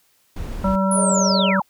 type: noise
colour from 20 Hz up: brown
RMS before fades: -28 dBFS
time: 0.36-0.76 s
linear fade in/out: 5 ms
type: harmonic tone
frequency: 192.1 Hz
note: G3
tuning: 35 cents flat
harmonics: 1 / 3 / 5 / 7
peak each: -18 / -23 / -25 / -26 dBFS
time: 0.64-1.6 s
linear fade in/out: 5 ms
type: linear sweep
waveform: sine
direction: down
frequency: 10548 to 746 Hz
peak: -20 dBFS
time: 0.91-1.62 s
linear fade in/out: 5 ms
type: chord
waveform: sine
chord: Ab suspended fourth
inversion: none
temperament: equal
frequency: 415.3 / 554.4 / 622.3 Hz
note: Ab4 / Db5 / Eb5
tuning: 0 / 0 / 0 cents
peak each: -31 / -29 / -26 dBFS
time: 0.94-1.54 s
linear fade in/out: 50 ms
effects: white hiss -61 dBFS RMS until 1.69 s